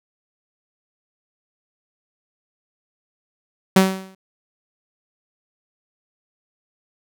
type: tone with exponential decay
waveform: sawtooth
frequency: 190 Hz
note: F#3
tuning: 46 cents sharp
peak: -4 dBFS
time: 3.76-4.15 s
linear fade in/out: 5 ms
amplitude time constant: 83 ms
effects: none